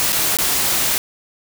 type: noise with dropouts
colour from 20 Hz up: white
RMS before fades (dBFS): -18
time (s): 0-0.98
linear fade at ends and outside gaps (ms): 0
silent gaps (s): 0.122-0.128 / 0.37-0.387
effects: none